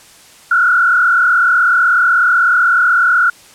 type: tone with frequency modulation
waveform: sine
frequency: 1424 Hz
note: F6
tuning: 33 cents sharp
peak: -8 dBFS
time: 0.51-3.3 s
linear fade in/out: 5 ms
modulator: 36.2 Hz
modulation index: 1.8
effects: white hiss -42 dBFS RMS until 3.54 s + low-pass 10000 Hz 12 dB/octave